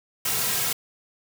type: noise with comb filter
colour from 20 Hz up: white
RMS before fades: -25 dBFS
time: 0.25-0.73 s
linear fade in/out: 5 ms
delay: 3.4 ms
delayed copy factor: -0.7
effects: none